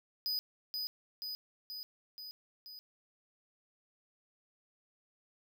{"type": "tone with echo", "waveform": "square", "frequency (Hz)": 4978, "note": "D#8", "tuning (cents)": 0, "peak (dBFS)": -33, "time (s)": [0.26, 0.39], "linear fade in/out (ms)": 0, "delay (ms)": 480, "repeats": 5, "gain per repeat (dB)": -3, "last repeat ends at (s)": 2.79, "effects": []}